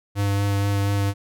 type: tone with vibrato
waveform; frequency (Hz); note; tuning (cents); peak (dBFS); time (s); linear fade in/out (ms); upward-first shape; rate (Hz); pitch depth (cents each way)
square; 100.3; G2; +40; -20; 0.15-1.14; 50; sine; 4.2; 12
effects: none